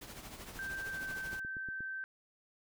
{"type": "noise with tremolo", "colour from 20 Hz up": "pink", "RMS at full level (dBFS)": -46, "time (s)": [0.01, 1.4], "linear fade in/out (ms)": 10, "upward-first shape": "triangle", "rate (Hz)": 13, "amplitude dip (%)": 60}
{"type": "tone with pitch glide", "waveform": "sine", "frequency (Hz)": [1568, 1551.8], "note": ["G6", "G6"], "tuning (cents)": [0, -18], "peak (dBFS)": -38, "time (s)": [0.59, 2.04], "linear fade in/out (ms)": 0, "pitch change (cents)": -18, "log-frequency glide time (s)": [0.9, 1.01]}
{"type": "click train", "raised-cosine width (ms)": 3, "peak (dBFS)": -37, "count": 5, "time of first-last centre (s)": [1.33, 1.806], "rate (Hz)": 8.4}
{"effects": []}